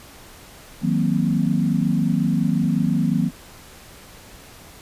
sine chord, C half-diminished seventh, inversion first, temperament equal with one note detuned, 159.48 / 185 / 233.1 / 261.6 Hz, Eb3 / Gb3 / Bb3 / C4, +43 / 0 / 0 / 0 cents, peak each -22 / -22 / -22 / -25 dBFS, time 0.81-3.31 s, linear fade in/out 50 ms, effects pink hiss -44 dBFS RMS until 4.81 s + resampled to 32000 Hz

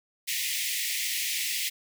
pink high-pass noise, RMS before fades -30 dBFS, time 0.27-1.7 s, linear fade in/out 20 ms, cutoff 1900 Hz, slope 96 dB/octave, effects none

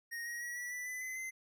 square tone with pitch steps, 1864.7 / 1891.8 / 1919.3 / 1947.3 / 1975.6 / 2004 / 2033 / 2063 Hz, A#6 / A#6 / B6 / B6 / B6 / B6 / B6 / C7, 0 / +25 / -50 / -25 / 0 / +25 / +50 / -25 cents, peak -40 dBFS, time 0.11-1.31 s, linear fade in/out 20 ms, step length 150 ms, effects none

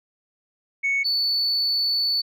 sine tone pair in turn, 2217 / 4471 Hz, C#7 / C#8, 0 / +14 cents, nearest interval octave, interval 1214 cents, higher second, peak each -18 dBFS, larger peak neither, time 0.83-1.04 / 1.04-2.22 s, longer second, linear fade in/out 20 ms, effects tanh soft clip ceiling -17 dBFS

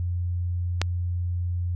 click, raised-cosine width 0.2 ms, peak -6 dBFS, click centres 0.816 s, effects added 88 Hz sine -24 dBFS peak until 1.75 s

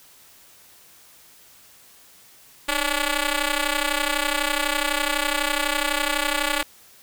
5% pulse ring-modulated tone, 287 Hz, D4, 40 cents flat, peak -7 dBFS, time 2.68-6.63 s, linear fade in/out 5 ms, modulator 271 Hz, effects white hiss -51 dBFS RMS until 7.02 s

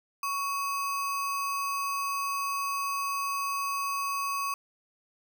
sine tone with sample-and-hold, 1117 Hz, C#6, 13 cents sharp, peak -28 dBFS, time 0.23-4.54 s, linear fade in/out 2 ms, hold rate 3675 Hz, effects none

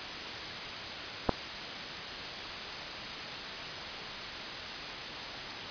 clicks, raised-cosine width 1 ms, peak -23 / -9 dBFS, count 2, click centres 1.289 / 1.293 s, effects white hiss -38 dBFS RMS until 5.7 s + resampled to 11025 Hz

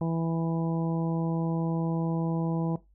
harmonic tone, 164.7 Hz, E3, 1 cent flat, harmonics 1 / 2 / 3 / 4 / 5 / 6, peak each -27 / -33 / -37 / -39 / -41 / -43 dBFS, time 0.01-2.76 s, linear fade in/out 2 ms, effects noise-tail reverb RT60 0.2 s tail -17 dB re dry + added 50 Hz sine -58 dBFS peak until 2.94 s

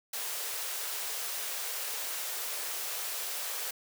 white high-pass noise, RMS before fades -36 dBFS, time 0.13-3.71 s, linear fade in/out 5 ms, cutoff 390 Hz, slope 48 dB/octave, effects none

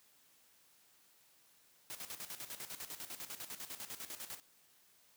white noise with tremolo, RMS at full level -45 dBFS, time 1.9-4.4 s, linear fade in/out 0 ms, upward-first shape square, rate 10 Hz, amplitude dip 70%, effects white hiss -68 dBFS RMS until 5.16 s + high-pass 80 Hz 12 dB/octave

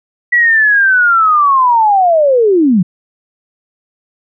sine linear sweep, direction down, 1954 to 164.81 Hz, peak -6 dBFS, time 0.32-2.83 s, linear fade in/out 10 ms, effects none

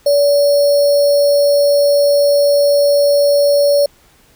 sine tone with sample-and-hold, 572 Hz, D5, 46 cents flat, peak -8 dBFS, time 0.06-3.86 s, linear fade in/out 5 ms, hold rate 4900 Hz, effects pink hiss -50 dBFS RMS until 4.35 s

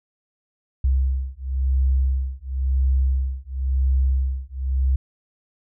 sine beating tone pair, 65.41 / 66.37 Hz, C2 / C2, 0 / +25 cents, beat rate 0.96 Hz, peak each -21 dBFS, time 0.84-4.96 s, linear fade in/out 5 ms, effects none

